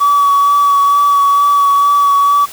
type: tone with vibrato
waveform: triangle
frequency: 1138 Hz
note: C#6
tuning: 45 cents sharp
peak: -4 dBFS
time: 0-2.46 s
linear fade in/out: 20 ms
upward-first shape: sine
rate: 2.2 Hz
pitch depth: 16 cents each way
effects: tanh soft clip ceiling -3 dBFS + white hiss -32 dBFS RMS until 2.52 s